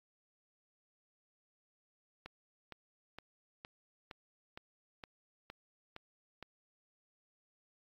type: click train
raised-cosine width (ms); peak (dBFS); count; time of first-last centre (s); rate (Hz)
0.3; -30; 10; 2.26-6.427; 2.16
effects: AAC 48 kbps